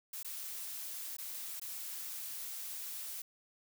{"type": "noise with dropouts", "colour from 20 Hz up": "blue", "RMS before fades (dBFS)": -43, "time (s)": [0.13, 3.22], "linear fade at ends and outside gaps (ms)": 5, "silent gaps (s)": [[0.23, 0.246], [1.168, 1.183], [1.598, 1.615]], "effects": []}